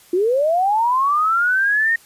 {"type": "linear sweep", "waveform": "sine", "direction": "up", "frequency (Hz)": [340, 1864.7], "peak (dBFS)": -14, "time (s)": [0.13, 1.96], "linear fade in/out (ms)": 5, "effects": ["white hiss -49 dBFS RMS until 2.05 s", "resampled to 32000 Hz"]}